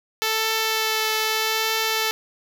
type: tone with vibrato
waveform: 5% pulse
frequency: 440 Hz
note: A4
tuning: in tune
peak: -9 dBFS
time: 0.22-2.11 s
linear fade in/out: 0 ms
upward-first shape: triangle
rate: 0.81 Hz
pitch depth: 13 cents each way
effects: none